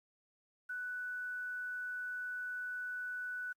sine tone with quantisation, 1486 Hz, F#6, 7 cents sharp, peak -38 dBFS, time 0.69-3.53 s, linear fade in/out 10 ms, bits 11, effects AAC 64 kbps

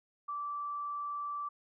sine tone, 1164 Hz, D6, 16 cents flat, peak -35 dBFS, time 0.28-1.49 s, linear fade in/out 10 ms, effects none

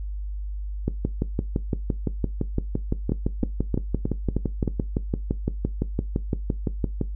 two click trains, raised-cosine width 3 ms, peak -10 / -10 dBFS, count 6 / 37, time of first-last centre 3.12-4.678 / 0.88-7.013 s, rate 3.21 / 5.87 Hz, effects noise-tail reverb RT60 0.2 s tail -18 dB re dry + added 50 Hz sine -28 dBFS peak until 7.15 s

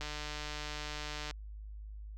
click train, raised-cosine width 0.2 ms, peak -23 dBFS, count 196, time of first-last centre 0.01-1.31 s, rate 150 Hz, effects added 52 Hz sine -43 dBFS peak until 2.17 s

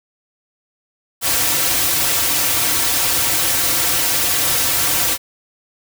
white noise with comb filter, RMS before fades -17 dBFS, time 1.21-5.18 s, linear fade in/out 50 ms, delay 4.8 ms, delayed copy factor -0.9, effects none

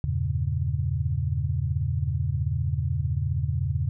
sine chord, E diminished seventh, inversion none, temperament equal with one note detuned, 82.41 / 98 / 116.54 / 139.15 Hz, E2 / G2 / Bb2 / Db3, 0 / 0 / 0 / +7 cents, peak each -28 / -30 / -30 / -28 dBFS, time 0.04-3.89 s, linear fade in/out 0 ms, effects none

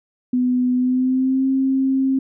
sine tone with pitch glide, 250 to 266.4 Hz, B3 to C4, +21 to +31 cents, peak -15 dBFS, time 0.33-2.19 s, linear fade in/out 5 ms, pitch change +110 cents, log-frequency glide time 0.74-1.47 s, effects none

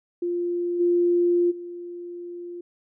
sine tone with level steps, 349.2 Hz, F4, in tune, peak -23 / -17 / -33 dBFS, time 0.22-2.61 s, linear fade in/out 5 ms, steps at 0.79 / 1.5 s, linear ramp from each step 20 ms, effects none

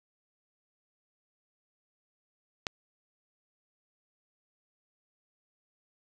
click, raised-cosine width 0.2 ms, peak -13 dBFS, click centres 2.668 s, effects none

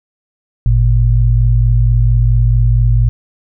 sine tone pair together, 51.76 / 116.2 Hz, G#1 / A#2, -5 / -5 cents, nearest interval octave + major second, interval 1400 cents, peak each -10 dBFS, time 0.66-3.09 s, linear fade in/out 0 ms, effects none

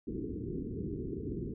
white low-pass noise, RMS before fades -38 dBFS, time 0.07-1.54 s, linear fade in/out 5 ms, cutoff 430 Hz, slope 96 dB/octave, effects none

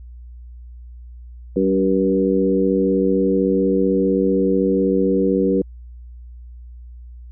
harmonic tone with a mistuned harmonic, 95.8 Hz, G2, 39 cents flat, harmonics 2 / 3 / 4 / 5, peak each -20 / -20 / -20 / -20 dBFS, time 1.56-5.62 s, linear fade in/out 5 ms, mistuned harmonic 3, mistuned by -16 cents, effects added 60 Hz sine -35 dBFS peak until 7.31 s

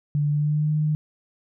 sine tone with pitch glide, 146.83 to 152.54 Hz, D3 to D#3, 0 to -34 cents, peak -19 dBFS, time 0.15-0.95 s, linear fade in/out 0 ms, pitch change +66 cents, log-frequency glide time 0.29-0.71 s, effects none

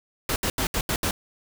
pink noise bursts at uneven times, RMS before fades -25 dBFS, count 6, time 0.29-0.36 / 0.43-0.5 / 0.58-0.67 / 0.74-0.81 / 0.89-0.96 / 1.03-1.11 s, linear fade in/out 2 ms, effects none

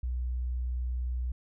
sine tone, 61.74 Hz, B1, in tune, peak -29 dBFS, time 0.03-1.32 s, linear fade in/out 5 ms, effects none

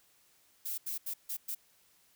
violet noise bursts at uneven times, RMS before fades -37 dBFS, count 5, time 0.65-0.78 / 0.86-0.98 / 1.06-1.14 / 1.29-1.37 / 1.48-1.55 s, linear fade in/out 10 ms, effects white hiss -67 dBFS RMS until 2.15 s

